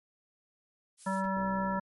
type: noise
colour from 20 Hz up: violet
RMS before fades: -45 dBFS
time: 0.97-1.23 s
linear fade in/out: 50 ms
type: harmonic tone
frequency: 192 Hz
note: G3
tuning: 36 cents flat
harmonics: 1 / 3 / 5 / 7 / 9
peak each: -32 / -37 / -33 / -39 / -41 dBFS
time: 1.06-1.8 s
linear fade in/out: 10 ms
type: noise with exponential decay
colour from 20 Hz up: brown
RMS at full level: -39 dBFS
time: 1.24-1.32 s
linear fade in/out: 0 ms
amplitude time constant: 16 ms
type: click train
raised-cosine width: 2 ms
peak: -34 dBFS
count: 27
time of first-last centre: 1.37-1.772 s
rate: 64.6 Hz
effects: MP3 48 kbps